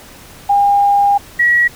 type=tone pair in turn; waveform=sine; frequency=807 / 1919.4 Hz; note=G#5 / B6; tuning=-50 / -50 cents; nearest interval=octave + minor third; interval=1500 cents; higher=second; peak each=-8 dBFS; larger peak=neither; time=0.49-1.18 / 1.39-1.68 s; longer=first; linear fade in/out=10 ms; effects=pink hiss -38 dBFS RMS until 1.75 s